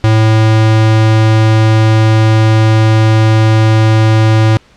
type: tone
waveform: square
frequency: 110 Hz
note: A2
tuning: in tune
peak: -6 dBFS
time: 0.04-4.57 s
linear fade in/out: 0 ms
effects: pink hiss -45 dBFS RMS until 4.76 s + low-pass 5000 Hz 12 dB/octave